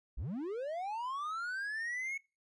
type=linear sweep; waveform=triangle; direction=up; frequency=36.16 to 2217 Hz; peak=-34 dBFS; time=0.17-2.18 s; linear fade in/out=10 ms; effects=noise-tail reverb RT60 0.3 s tail -24 dB re dry + resampled to 24000 Hz